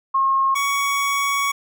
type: tone pair in turn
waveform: sine / 25% pulse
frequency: 1078 / 1120.3 Hz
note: C#6 / C#6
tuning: -49 / +18 cents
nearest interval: minor second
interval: 67 cents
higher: second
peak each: -15 dBFS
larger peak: neither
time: 0.14-0.55 / 0.55-1.52 s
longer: second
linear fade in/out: 10 ms
effects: none